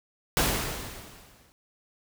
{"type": "noise with exponential decay", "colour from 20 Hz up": "pink", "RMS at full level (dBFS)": -22, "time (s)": [0.37, 1.52], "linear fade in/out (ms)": 0, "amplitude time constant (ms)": 250, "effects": []}